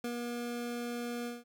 25% pulse tone with ADSR envelope, 239.4 Hz, A#3, 46 cents sharp, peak -30 dBFS, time 0.04-1.44 s, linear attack 3 ms, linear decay 74 ms, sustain -2 dB, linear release 180 ms, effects none

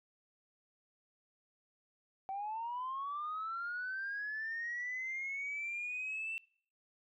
sine linear sweep, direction up, 762 to 2688 Hz, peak -36 dBFS, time 2.29-6.38 s, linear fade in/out 0 ms, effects noise-tail reverb RT60 0.6 s tail -26 dB re dry + tanh soft clip ceiling -33 dBFS

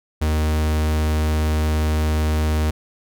45% pulse tone, 77.3 Hz, D#2, 11 cents flat, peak -17 dBFS, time 0.21-2.71 s, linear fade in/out 10 ms, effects none

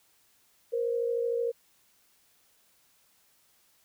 sine tone pair together, 470.1 / 523.3 Hz, A#4 / C5, +15 / 0 cents, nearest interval major second, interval 185 cents, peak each -27 / -34 dBFS, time 0.72-1.52 s, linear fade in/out 20 ms, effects white hiss -66 dBFS RMS until 3.84 s

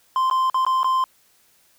triangle tone with dropouts, 1042 Hz, C6, 7 cents flat, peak -15 dBFS, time 0.16-1.04 s, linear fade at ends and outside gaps 1 ms, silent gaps 0.3-0.311 / 0.499-0.544 / 0.65-0.665 / 0.832-0.844 s, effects white hiss -59 dBFS RMS until 1.78 s

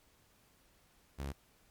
sawtooth tone, 69.3 Hz, C#2, in tune, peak -34 dBFS, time 1.18-1.33 s, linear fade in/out 20 ms, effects pink hiss -68 dBFS RMS until 1.7 s + MP3 96 kbps

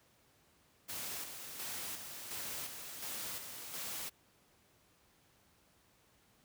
white noise with tremolo, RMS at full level -42 dBFS, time 0.88-4.1 s, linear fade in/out 20 ms, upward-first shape square, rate 1.4 Hz, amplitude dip 45%, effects pink hiss -69 dBFS RMS until 6.44 s + high-pass 60 Hz 12 dB/octave

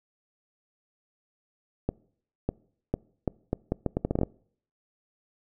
accelerating click train, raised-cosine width 2 ms, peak -12 dBFS, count 14, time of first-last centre 1.89-4.233 s, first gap 600 ms, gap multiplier 0.75, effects noise-tail reverb RT60 0.6 s tail -25 dB re dry

